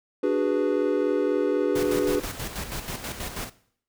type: chord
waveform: triangle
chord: G# half-diminished seventh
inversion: second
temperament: equal with one note detuned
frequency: 293.7 / 370 / 414.1 / 493.9 Hz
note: D4 / F#4 / G#4 / B4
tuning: 0 / 0 / -5 / 0 cents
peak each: -24 dBFS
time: 0.23-2.2 s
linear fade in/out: 5 ms
type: noise with tremolo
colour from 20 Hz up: pink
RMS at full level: -32 dBFS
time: 1.75-3.5 s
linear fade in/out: 10 ms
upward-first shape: square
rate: 6.2 Hz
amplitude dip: 55%
effects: noise-tail reverb RT60 0.6 s tail -18 dB re dry